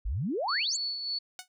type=exponential sweep; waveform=sine; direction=up; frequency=42.66 to 7960 Hz; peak=-28 dBFS; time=0.05-0.77 s; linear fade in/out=10 ms
type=tone with tremolo; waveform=sine; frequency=4435 Hz; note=C#8; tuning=in tune; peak=-29 dBFS; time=0.48-1.19 s; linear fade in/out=10 ms; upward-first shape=sine; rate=3.4 Hz; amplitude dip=45%
type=tone with exponential decay; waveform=5% pulse; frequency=738 Hz; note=F#5; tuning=5 cents flat; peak=-24 dBFS; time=1.39-1.48 s; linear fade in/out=1 ms; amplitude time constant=18 ms
effects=none